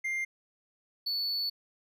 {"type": "tone pair in turn", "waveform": "triangle", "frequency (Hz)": [2100, 4450], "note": ["C7", "C#8"], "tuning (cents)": [6, 6], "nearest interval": "octave + minor second", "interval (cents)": 1300, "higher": "second", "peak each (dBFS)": -28, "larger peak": "neither", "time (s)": [[0.04, 0.25], [1.06, 1.5]], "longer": "second", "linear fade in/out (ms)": 10, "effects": []}